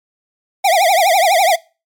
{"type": "tone with vibrato", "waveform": "square", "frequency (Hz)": 722, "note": "F#5", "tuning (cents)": -43, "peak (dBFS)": -10, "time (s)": [0.64, 1.56], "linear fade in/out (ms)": 10, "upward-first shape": "triangle", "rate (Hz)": 12, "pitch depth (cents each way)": 240, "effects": ["noise-tail reverb RT60 0.3 s tail -22 dB re dry", "MP3 96 kbps"]}